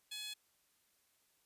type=tone with high-pass filter; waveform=15% pulse; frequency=846 Hz; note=G#5; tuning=32 cents sharp; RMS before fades=-45 dBFS; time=0.11-0.34 s; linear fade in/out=10 ms; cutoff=3800 Hz; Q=2.2; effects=white hiss -75 dBFS RMS until 1.45 s + resampled to 32000 Hz